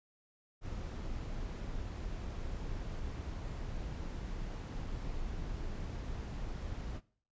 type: noise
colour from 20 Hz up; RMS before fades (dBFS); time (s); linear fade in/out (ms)
brown; -40; 0.61-7.01; 50
effects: noise-tail reverb RT60 0.5 s tail -21 dB re dry + resampled to 16000 Hz